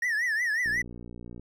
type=tone with vibrato; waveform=triangle; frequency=1840 Hz; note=A#6; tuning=23 cents flat; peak=-23 dBFS; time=0.02-0.82 s; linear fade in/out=5 ms; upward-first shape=triangle; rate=5.5 Hz; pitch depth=170 cents each way
type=click train; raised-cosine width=3 ms; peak=-30 dBFS; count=45; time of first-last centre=0.66-1.396 s; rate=59.8 Hz
effects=none